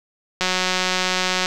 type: click train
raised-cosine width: 0.2 ms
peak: -3 dBFS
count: 194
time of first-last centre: 0.41-1.459 s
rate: 184 Hz
effects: none